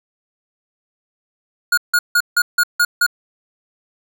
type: tone bursts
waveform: square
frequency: 1439 Hz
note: F#6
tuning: 49 cents flat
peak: -12 dBFS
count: 7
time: 1.72-3.065 s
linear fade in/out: 5 ms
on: 55 ms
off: 160 ms
effects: none